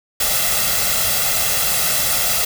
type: noise with comb filter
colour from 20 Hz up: white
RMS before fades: -18 dBFS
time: 0.2-2.45 s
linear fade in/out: 5 ms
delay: 1.5 ms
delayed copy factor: +0.7
effects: none